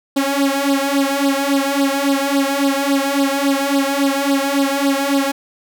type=tone with flanger; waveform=sawtooth; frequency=277.2 Hz; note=C#4; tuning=in tune; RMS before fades=-17 dBFS; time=0.16-5.32 s; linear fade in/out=10 ms; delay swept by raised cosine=0.22 to 2.42 ms; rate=3.6 Hz; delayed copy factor=+0.85; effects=none